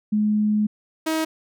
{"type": "tone pair in turn", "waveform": ["sine", "sawtooth"], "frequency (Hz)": [211.4, 318], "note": ["G#3", "D#4"], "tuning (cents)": [31, 38], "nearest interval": "perfect fifth", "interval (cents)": 707, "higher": "second", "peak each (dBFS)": -17, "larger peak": "neither", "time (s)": [[0.12, 0.67], [1.06, 1.25]], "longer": "first", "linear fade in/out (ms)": 10, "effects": []}